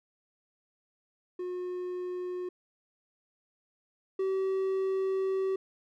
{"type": "tone pair in turn", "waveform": "triangle", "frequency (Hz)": [361.2, 382.7], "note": ["F#4", "G4"], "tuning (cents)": [-42, -42], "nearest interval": "minor second", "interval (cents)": 100, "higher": "second", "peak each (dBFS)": [-31, -25], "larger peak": "second", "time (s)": [[1.39, 2.49], [4.19, 5.56]], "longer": "second", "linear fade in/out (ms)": 5, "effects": []}